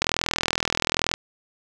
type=click train; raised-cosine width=0.2 ms; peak=-3 dBFS; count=47; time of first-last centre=0.02-1.139 s; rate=41.1 Hz; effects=none